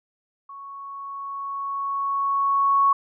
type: tone with level ramp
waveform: sine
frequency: 1108.7 Hz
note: C#6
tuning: in tune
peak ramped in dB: -37 to -14 dBFS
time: 0.49-2.93 s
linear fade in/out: 5 ms
effects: none